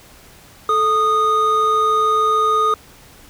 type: tone pair together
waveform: triangle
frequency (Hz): 436.7 / 1235.2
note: A4 / D#6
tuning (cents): -13 / -13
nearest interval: octave + tritone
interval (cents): 1800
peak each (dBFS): -19 / -12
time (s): 0.69-2.74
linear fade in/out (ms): 2
effects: pink hiss -45 dBFS RMS until 3.29 s